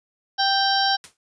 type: harmonic tone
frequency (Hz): 784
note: G5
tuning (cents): 0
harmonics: 1 / 2 / 4 / 5 / 6 / 7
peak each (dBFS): -21 / -25 / -27 / -27 / -28 / -26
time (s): 0.38-0.97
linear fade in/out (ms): 20
type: noise with exponential decay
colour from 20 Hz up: white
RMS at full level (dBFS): -36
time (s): 1.04-1.17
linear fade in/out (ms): 1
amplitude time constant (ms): 27
effects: resampled to 22050 Hz